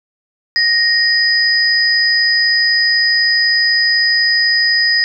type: tone pair together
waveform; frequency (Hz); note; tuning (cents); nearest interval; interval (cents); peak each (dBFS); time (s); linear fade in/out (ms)
sine; 1864.7 / 4978; A#6 / D#8; 0 / 0; octave + perfect fourth; 1700; -13; 0.56-5.04; 0
effects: 8-bit